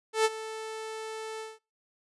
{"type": "tone with ADSR envelope", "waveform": "sawtooth", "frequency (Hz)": 440, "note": "A4", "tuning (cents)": 0, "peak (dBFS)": -16, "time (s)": [0.13, 1.59], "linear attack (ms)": 120, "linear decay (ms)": 36, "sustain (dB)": -16, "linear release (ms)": 190, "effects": ["noise-tail reverb RT60 0.3 s tail -26 dB re dry", "resampled to 24000 Hz"]}